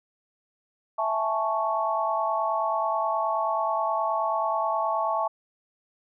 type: chord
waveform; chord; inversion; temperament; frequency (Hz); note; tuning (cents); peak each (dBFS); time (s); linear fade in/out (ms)
sine; A major seventh; second; equal; 659.3 / 830.6 / 880 / 1108.7; E5 / G#5 / A5 / C#6; 0 / 0 / 0 / 0; -28 / -33 / -28 / -28; 0.98-5.28; 10
effects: none